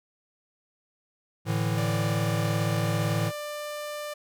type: chord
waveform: square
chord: A suspended fourth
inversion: none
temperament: equal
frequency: 110 / 146.83 / 164.81 Hz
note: A2 / D3 / E3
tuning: 0 / 0 / 0 cents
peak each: -28 / -33 / -30 dBFS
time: 1.45-3.32 s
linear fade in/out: 50 ms
type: tone with pitch glide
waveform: sawtooth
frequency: 587.3 to 594.1 Hz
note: D5 to D5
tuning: 0 to +20 cents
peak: -29 dBFS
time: 1.77-4.14 s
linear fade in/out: 10 ms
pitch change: +20 cents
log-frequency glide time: 1.95-3.66 s
effects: none